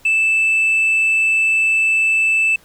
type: tone with tanh clipping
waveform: sine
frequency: 2637 Hz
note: E7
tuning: in tune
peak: -13 dBFS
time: 0.05-2.56 s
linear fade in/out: 5 ms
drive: 1 dB
effects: pink hiss -50 dBFS RMS until 2.64 s